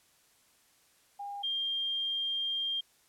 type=tone pair in turn; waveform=sine; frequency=808 / 3199 Hz; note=G#5 / G7; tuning=-48 / +34 cents; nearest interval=2 octaves; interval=2382 cents; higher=second; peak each=-37 / -30 dBFS; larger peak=second; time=1.19-1.43 / 1.43-2.81 s; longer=second; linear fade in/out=10 ms; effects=white hiss -66 dBFS RMS until 3.08 s + low-pass 12000 Hz 12 dB/octave